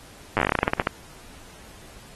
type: slowing click train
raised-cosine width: 0.5 ms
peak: -5 dBFS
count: 17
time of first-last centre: 0.37-0.871 s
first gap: 9 ms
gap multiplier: 1.15
effects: pink hiss -48 dBFS RMS until 2.15 s + AAC 32 kbps